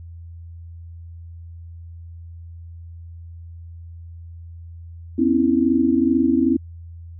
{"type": "tone cluster", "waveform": "sine", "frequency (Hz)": [251.5, 273.9, 327.5], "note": ["B3", "C#4", "E4"], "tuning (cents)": [32, -21, -11], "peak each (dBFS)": -19, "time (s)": [5.18, 6.57], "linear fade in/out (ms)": 10, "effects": ["added 84 Hz sine -35 dBFS peak until 7.19 s"]}